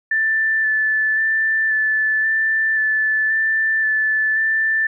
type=tone with vibrato; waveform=sine; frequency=1758 Hz; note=A6; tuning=2 cents flat; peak=-15 dBFS; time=0.11-4.87 s; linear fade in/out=5 ms; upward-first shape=square; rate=0.94 Hz; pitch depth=12 cents each way; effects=none

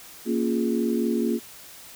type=chord; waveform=sine; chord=Bb minor seventh; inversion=none; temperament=equal; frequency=233.1 / 277.2 / 349.2 / 415.3 Hz; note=Bb3 / Db4 / F4 / Ab4; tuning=0 / 0 / 0 / 0 cents; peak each=-24 / -29 / -27 / -30 dBFS; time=0.25-1.4 s; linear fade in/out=50 ms; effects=white hiss -45 dBFS RMS until 1.95 s

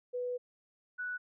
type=tone pair in turn; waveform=sine; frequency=493.9 / 1478.3 Hz; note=B4 / F#6; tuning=0 / -2 cents; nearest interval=octave + perfect fifth; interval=1898 cents; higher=second; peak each=-33 / -35 dBFS; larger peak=first; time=0.13-0.38 / 0.98-1.18 s; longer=first; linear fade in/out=20 ms; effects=none

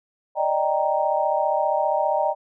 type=chord; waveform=sine; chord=Eb major seventh; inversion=third; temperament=equal; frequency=587.3 / 622.3 / 784 / 932.3 Hz; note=D5 / Eb5 / G5 / Bb5; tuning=0 / 0 / 0 / 0 cents; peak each=-25 / -24 / -24 / -25 dBFS; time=0.35-2.35 s; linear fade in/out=50 ms; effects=none

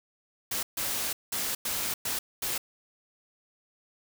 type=noise bursts at uneven times; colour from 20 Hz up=white; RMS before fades=-31 dBFS; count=6; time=0.51-0.63 / 0.77-1.13 / 1.32-1.55 / 1.65-1.94 / 2.05-2.19 / 2.42-2.58 s; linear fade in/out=5 ms; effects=none

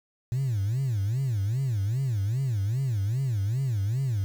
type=tone with vibrato; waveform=sine; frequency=115.6 Hz; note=A#2; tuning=14 cents flat; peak=-22 dBFS; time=0.32-4.24 s; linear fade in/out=0 ms; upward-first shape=sine; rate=2.5 Hz; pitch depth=300 cents each way; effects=tanh soft clip ceiling -22 dBFS + 8-bit

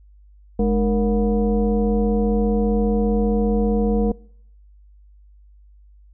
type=tone with frequency modulation; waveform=sine; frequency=210.5 Hz; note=G#3; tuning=24 cents sharp; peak=-15 dBFS; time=0.59-4.12 s; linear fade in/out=5 ms; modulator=258 Hz; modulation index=1.2; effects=noise-tail reverb RT60 0.7 s tail -25 dB re dry + added 50 Hz sine -46 dBFS peak until 6.13 s

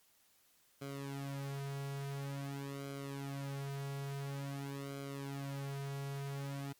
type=tone with flanger; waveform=sawtooth; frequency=139 Hz; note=C#3; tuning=5 cents sharp; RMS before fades=-42 dBFS; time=0.81-6.73 s; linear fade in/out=10 ms; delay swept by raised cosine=1.1 to 3.9 ms; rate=0.48 Hz; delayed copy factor=-0.85; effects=white hiss -70 dBFS RMS until 6.79 s + MP3 96 kbps

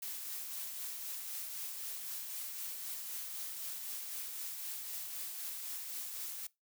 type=noise with tremolo; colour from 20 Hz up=blue; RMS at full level=-41 dBFS; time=0.02-6.47 s; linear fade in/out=5 ms; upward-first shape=triangle; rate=3.9 Hz; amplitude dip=35%; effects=noise-tail reverb RT60 0.2 s tail -22 dB re dry

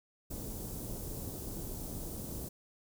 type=band-stop noise; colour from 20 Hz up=pink; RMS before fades=-41 dBFS; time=0.3-2.49 s; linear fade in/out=10 ms; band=480 to 8800 Hz; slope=12 dB/octave; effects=none

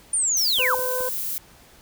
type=linear sweep; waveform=sine; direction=down; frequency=9397 to 819 Hz; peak=-19 dBFS; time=0.13-0.75 s; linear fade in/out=5 ms
type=noise; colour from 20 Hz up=violet; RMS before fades=-28 dBFS; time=0.37-1.38 s; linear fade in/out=0 ms
type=clicks; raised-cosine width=1 ms; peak=-24 dBFS; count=3; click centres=0.585 / 0.792 / 1.007 s
type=harmonic tone; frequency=507 Hz; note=B4; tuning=45 cents sharp; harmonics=1 / 2 / 3; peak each=-26 / -32 / -36 dBFS; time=0.59-1.09 s; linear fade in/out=5 ms
effects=pink hiss -51 dBFS RMS until 1.81 s

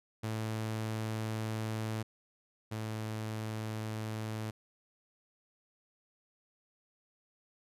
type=tone pair in turn; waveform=sawtooth; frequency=110 / 109.3 Hz; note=A2 / A2; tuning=0 / -11 cents; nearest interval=unison; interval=11 cents; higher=first; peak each=-30 / -32 dBFS; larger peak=first; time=0.23-2.03 / 2.71-4.51 s; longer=neither; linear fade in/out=10 ms; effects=resampled to 32000 Hz

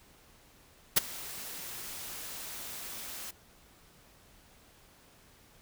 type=noise with ADSR envelope; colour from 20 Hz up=white; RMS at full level=-20 dBFS; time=0.96-3.31 s; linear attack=14 ms; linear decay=16 ms; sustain=-22 dB; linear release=6 ms; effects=pink hiss -60 dBFS RMS until 5.61 s

